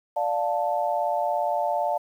sine chord, D minor, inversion none, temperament just, 587.3 / 704.8 / 881 Hz, D5 / F5 / A5, 0 / +16 / +2 cents, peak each -27 / -26 / -27 dBFS, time 0.16-1.98 s, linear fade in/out 10 ms, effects 9-bit

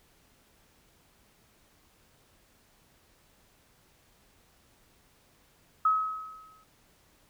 sine tone with exponential decay, 1279 Hz, D#6, 47 cents sharp, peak -19 dBFS, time 5.85-6.64 s, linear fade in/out 5 ms, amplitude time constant 170 ms, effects pink hiss -64 dBFS RMS until 7.29 s

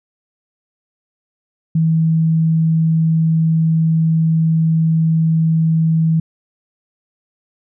sine tone, 161.5 Hz, E3, 35 cents flat, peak -11 dBFS, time 1.75-6.2 s, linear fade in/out 5 ms, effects none

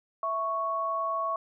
sine tone pair together, 659.2 / 1108.7 Hz, E5 / C#6, 0 / 0 cents, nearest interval major sixth, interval 900 cents, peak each -33 / -28 dBFS, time 0.23-1.36 s, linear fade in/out 2 ms, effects none

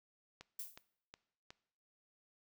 click train, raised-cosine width 0.2 ms, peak -33 dBFS, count 4, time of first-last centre 0.41-1.505 s, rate 2.74 Hz
violet noise with exponential decay, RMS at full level -40 dBFS, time 0.59-0.83 s, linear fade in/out 5 ms, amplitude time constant 51 ms
effects noise-tail reverb RT60 0.7 s tail -20 dB re dry

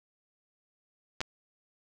clicks, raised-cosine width 0.2 ms, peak -15 / -14 dBFS, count 2, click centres 1.206 / 1.214 s, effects none

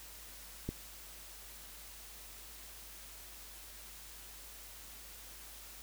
click, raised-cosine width 3 ms, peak -23 dBFS, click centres 0.69 s, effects added 51 Hz sine -57 dBFS peak until 5.82 s + white hiss -52 dBFS RMS until 5.82 s

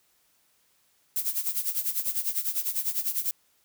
violet noise with tremolo, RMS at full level -26 dBFS, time 1.16-3.31 s, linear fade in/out 0 ms, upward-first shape sine, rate 10 Hz, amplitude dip 80%, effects white hiss -67 dBFS RMS until 3.64 s

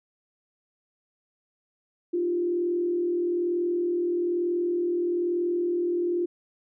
sine tone with frequency modulation, 349.2 Hz, F4, in tune, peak -23 dBFS, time 2.13-6.26 s, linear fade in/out 10 ms, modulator 41.1 Hz, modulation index 0.44, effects none

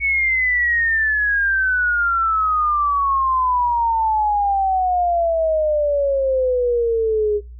sine exponential sweep, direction down, 2233 to 410.7 Hz, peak -15 dBFS, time 0-7.41 s, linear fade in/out 50 ms, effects noise-tail reverb RT60 0.3 s tail -26 dB re dry + added 60 Hz sine -34 dBFS peak until 7.59 s

